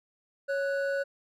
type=tone pair together; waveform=triangle; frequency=554.4 / 1480.1 Hz; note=C#5 / F#6; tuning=0 / 0 cents; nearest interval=octave + perfect fourth; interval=1700 cents; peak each=-26 / -32 dBFS; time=0.48-1.04 s; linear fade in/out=20 ms; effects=none